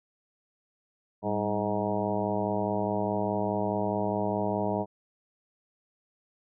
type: harmonic tone with a mistuned harmonic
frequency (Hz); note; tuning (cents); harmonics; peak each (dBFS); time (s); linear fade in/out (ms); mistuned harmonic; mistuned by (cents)
104.8; G#2; +16; 1 / 2 / 3 / 4 / 5 / 6 / 7 / 8 / 9; -37 / -32 / -36 / -34 / -38 / -32 / -36 / -38 / -36; 1.22-4.86; 50; 2; -81
effects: none